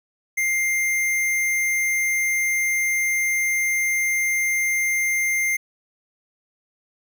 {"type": "tone", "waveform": "square", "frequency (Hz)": 2100, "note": "C7", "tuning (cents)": 6, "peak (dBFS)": -20, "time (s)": [0.37, 5.57], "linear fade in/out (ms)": 10, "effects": []}